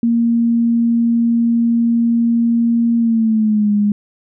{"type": "tone with pitch glide", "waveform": "sine", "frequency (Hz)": [233.1, 206.5], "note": ["A#3", "G#3"], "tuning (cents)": [0, -10], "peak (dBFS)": -11, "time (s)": [0.03, 3.92], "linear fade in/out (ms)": 2, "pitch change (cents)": -210, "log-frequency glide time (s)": [2.98, 3.72], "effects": []}